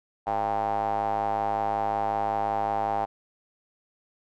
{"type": "tone with band-pass filter", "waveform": "square", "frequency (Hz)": 52.7, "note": "G#1", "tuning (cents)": 26, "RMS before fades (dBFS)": -27, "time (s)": [0.26, 3.06], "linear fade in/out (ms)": 20, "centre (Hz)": 790, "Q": 6.8, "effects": []}